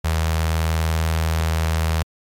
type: tone with notch filter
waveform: sawtooth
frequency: 80.6 Hz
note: E2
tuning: 38 cents flat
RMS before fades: -20 dBFS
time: 0.04-2.03 s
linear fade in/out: 10 ms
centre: 290 Hz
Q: 0.71
effects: MP3 64 kbps